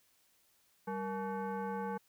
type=tone with frequency modulation; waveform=sine; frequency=195.2 Hz; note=G3; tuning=7 cents flat; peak=-35 dBFS; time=0.87-1.98 s; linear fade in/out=10 ms; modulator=664 Hz; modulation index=1.4; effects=white hiss -71 dBFS RMS until 2.08 s